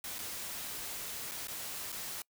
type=noise with dropouts; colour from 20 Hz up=white; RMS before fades=-41 dBFS; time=0.04-2.22 s; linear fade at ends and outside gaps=2 ms; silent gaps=0.185-0.189 / 1.313-1.317 / 1.472-1.482 / 1.92-1.925 s; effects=noise-tail reverb RT60 0.1 s tail -25 dB re dry